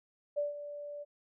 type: tone with ADSR envelope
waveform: sine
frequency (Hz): 583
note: D5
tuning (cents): -13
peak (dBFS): -28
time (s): 0.36-1.05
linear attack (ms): 22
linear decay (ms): 150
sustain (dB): -12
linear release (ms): 29
effects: none